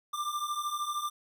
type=beating tone pair; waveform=square; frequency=1180 / 1193 Hz; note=D6 / D6; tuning=+8 / +27 cents; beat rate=13 Hz; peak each=-37 / -34 dBFS; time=0.13-1.1 s; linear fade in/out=10 ms; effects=none